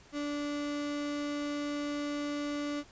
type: tone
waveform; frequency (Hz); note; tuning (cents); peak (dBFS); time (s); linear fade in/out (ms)
35% pulse; 291.1; D4; -15; -31; 0.12-2.84; 50
effects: pink hiss -57 dBFS RMS until 2.91 s + resampled to 16000 Hz